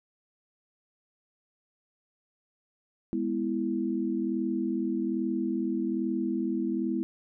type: chord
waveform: sine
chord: E major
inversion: first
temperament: just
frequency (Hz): 206 / 247.2 / 329.6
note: G#3 / B3 / E4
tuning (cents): -14 / +2 / 0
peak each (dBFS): -32 / -31 / -30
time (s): 3.13-7.03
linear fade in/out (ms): 0
effects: none